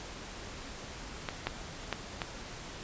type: clicks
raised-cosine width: 0.3 ms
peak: -17 / -14 / -15 / -16 dBFS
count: 4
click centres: 1.288 / 1.47 / 1.927 / 2.218 s
effects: pink hiss -44 dBFS RMS until 2.83 s + resampled to 16000 Hz